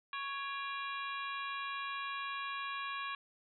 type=harmonic tone with a mistuned harmonic; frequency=554.4 Hz; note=C#5; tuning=in tune; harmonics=2 / 3 / 4 / 5 / 6 / 7; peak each=-40 / -44 / -46 / -48 / -50 / -51 dBFS; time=0.13-3.15 s; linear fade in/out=2 ms; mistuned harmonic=4; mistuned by=+130 cents; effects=none